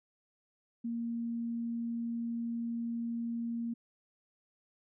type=tone; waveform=sine; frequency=233.1 Hz; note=A#3; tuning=in tune; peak=-33 dBFS; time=0.84-3.74 s; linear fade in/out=10 ms; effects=none

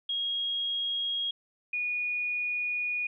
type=tone pair in turn; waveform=sine; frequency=3277 / 2455 Hz; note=G#7 / D#7; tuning=-24 / -24 cents; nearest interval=perfect fourth; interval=500 cents; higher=first; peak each=-28 dBFS; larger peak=neither; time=0.09-1.31 / 1.73-3.07 s; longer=second; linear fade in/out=5 ms; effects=none

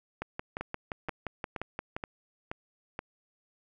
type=two click trains; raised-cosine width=0.5 ms; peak=-19 / -20 dBFS; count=11 / 6; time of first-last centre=0.22-1.965 / 0.61-2.991 s; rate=5.73 / 2.1 Hz; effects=none

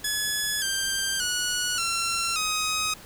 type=tone with pitch steps; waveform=10% pulse; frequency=1701 / 1577.9 / 1463.8 / 1357.9 / 1259.7 Hz; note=G#6 / G6 / F#6 / F6 / D#6; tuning=+41 / +11 / -19 / -49 / +21 cents; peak=-16 dBFS; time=0.04-2.94 s; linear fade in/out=5 ms; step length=580 ms; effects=pink hiss -46 dBFS RMS until 3.05 s

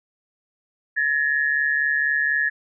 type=tone pair together; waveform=sine; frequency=1702.9 / 1847 Hz; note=G#6 / A#6; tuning=+43 / -16 cents; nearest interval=minor second; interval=141 cents; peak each=-20 / -23 dBFS; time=0.96-2.5 s; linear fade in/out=20 ms; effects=none

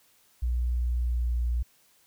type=tone with pitch glide; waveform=sine; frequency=60.4 to 59.67 Hz; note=B1 to A#1; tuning=-38 to +41 cents; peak=-24 dBFS; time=0.42-1.63 s; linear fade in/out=10 ms; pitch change=-21 cents; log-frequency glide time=1.01-1.36 s; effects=white hiss -63 dBFS RMS until 2.06 s

